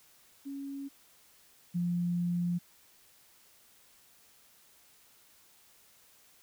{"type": "tone pair in turn", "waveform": "sine", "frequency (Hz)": [277.2, 174.63], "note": ["C#4", "F3"], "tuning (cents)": [0, 0], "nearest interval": "minor sixth", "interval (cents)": 800, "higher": "first", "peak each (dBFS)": [-37, -28], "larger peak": "second", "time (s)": [[0.45, 0.89], [1.74, 2.59]], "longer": "second", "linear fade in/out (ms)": 20, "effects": ["white hiss -62 dBFS RMS until 6.42 s"]}